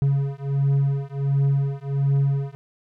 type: beating tone pair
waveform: triangle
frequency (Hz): 138.2 / 139.6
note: C#3 / C#3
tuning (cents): -5 / +13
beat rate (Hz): 1.4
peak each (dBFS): -20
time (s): 0.02-2.55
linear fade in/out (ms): 0
effects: none